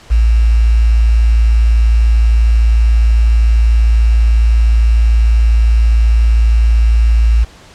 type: tone with quantisation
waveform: sine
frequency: 56.4 Hz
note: A1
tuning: 44 cents sharp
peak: -6 dBFS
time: 0.1-7.45 s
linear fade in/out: 20 ms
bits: 5
effects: pink hiss -40 dBFS RMS until 7.74 s + low-pass 7000 Hz 12 dB/octave